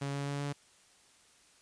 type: tone with pitch steps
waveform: sawtooth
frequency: 140 / 141.06 / 142.12 / 143.19 Hz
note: C#3 / C#3 / C#3 / D3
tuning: +18 / +31 / +44 / -43 cents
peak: -30 dBFS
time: 0.01-0.53 s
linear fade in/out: 10 ms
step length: 130 ms
effects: white hiss -63 dBFS RMS until 1.61 s + resampled to 22050 Hz